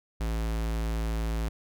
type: tone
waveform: square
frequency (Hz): 55.4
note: A1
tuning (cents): +13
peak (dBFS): -28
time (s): 0.2-1.49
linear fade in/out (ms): 10
effects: none